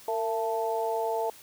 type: tone cluster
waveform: sine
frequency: 454.9 / 672 / 880 Hz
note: A#4 / E5 / A5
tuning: -42 / +33 / 0 cents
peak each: -30 / -31 / -31 dBFS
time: 0.08-1.3 s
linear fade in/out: 2 ms
effects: white hiss -51 dBFS RMS until 1.42 s